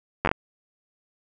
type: slowing click train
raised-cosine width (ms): 0.5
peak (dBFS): -6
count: 5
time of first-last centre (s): 0.25-0.315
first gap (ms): 10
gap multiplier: 1.33
effects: none